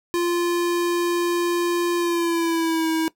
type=tone with pitch glide; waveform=square; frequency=347.2 to 322.1 Hz; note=F4 to E4; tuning=-10 to -40 cents; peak=-20 dBFS; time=0.14-3.08 s; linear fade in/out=0 ms; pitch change=-130 cents; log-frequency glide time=1.97-2.89 s; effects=noise-tail reverb RT60 0.1 s tail -18 dB re dry